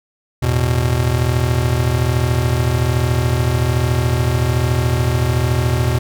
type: chord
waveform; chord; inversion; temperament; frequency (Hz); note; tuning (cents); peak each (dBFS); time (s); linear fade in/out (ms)
square; E suspended fourth; none; just; 82.41 / 109.88 / 123.61; E2 / A2 / B2; 0 / -2 / +2; -20 / -23 / -17; 0.42-5.99; 10
effects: none